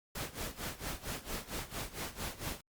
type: noise with tremolo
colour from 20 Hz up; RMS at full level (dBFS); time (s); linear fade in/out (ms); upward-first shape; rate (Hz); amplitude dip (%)
pink; -38; 0.15-2.61; 5; sine; 4.4; 85
effects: Opus 48 kbps